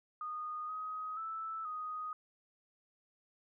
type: tone with pitch steps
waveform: sine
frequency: 1232 / 1260 / 1316 / 1247 Hz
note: D#6 / D#6 / E6 / D#6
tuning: -17 / +21 / -3 / +3 cents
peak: -38 dBFS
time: 0.21-2.13 s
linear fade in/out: 2 ms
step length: 480 ms
effects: none